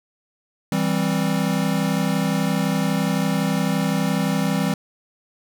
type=chord; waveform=square; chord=C major; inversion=first; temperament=equal with one note detuned; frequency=164.15 / 196 / 261.6 Hz; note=E3 / G3 / C4; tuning=-7 / 0 / 0 cents; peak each=-24 / -23 / -26 dBFS; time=0.72-4.74 s; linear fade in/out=2 ms; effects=none